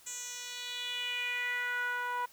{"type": "tone with band-pass filter sweep", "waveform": "10% pulse", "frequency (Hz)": 490, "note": "B4", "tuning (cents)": -14, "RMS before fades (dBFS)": -36, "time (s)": [0.06, 2.26], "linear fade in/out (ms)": 10, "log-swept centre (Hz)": [7200, 1000], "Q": 3.5, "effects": ["white hiss -59 dBFS RMS until 2.32 s"]}